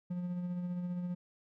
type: tone with tremolo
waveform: triangle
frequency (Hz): 177.7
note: F3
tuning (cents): +30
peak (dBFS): -31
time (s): 0.1-1.15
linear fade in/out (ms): 10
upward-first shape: sine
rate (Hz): 15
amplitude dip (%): 35
effects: none